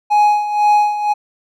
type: tone with tremolo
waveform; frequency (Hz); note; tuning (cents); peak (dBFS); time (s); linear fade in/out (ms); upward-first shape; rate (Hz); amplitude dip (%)
triangle; 835; G#5; +9; -6; 0.1-1.14; 20; sine; 2; 70
effects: none